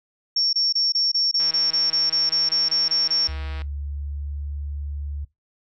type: tone bursts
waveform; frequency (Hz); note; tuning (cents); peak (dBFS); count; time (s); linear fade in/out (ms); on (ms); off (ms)
sine; 5480; F8; -34; -18; 15; 0.36-3.274; 5; 170; 26
type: click train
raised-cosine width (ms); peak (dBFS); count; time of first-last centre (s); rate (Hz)
0.3; -23; 356; 1.4-3.619; 160
type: tone with pitch glide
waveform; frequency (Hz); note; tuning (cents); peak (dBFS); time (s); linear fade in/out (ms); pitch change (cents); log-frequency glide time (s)
sine; 71.1 to 72.01; C#2 to D2; +45 to -33; -27; 3.28-5.25; 10; +22; 3.39-4.49
effects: noise-tail reverb RT60 0.2 s tail -21 dB re dry